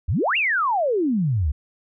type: exponential two-way sweep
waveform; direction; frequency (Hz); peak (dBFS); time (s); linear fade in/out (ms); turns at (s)
sine; up then down; 65.3 to 2864 to 65.3; -18; 0.08-1.52; 10; 0.37
effects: none